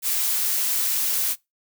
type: noise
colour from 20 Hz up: blue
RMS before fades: -23 dBFS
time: 0.02-1.36 s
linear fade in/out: 50 ms
effects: noise-tail reverb RT60 0.2 s tail -23 dB re dry